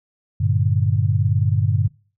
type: chord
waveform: sine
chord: G minor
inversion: none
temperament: equal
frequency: 98 / 116.54 / 146.83 Hz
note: G2 / Bb2 / D3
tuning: 0 / 0 / 0 cents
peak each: -18 / -20 / -22 dBFS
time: 0.4-1.88 s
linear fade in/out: 10 ms
effects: noise-tail reverb RT60 0.4 s tail -23 dB re dry